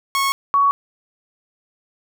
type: tone pair in turn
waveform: sawtooth / sine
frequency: 1098 / 1121.7 Hz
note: C#6 / C#6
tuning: -17 / +20 cents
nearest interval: unison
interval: 37 cents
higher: second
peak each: -13 / -12 dBFS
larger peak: second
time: 0.15-0.32 / 0.54-0.71 s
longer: neither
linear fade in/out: 0 ms
effects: none